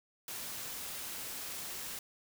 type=noise; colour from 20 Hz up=white; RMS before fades=-42 dBFS; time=0.28-1.99 s; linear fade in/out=2 ms; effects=none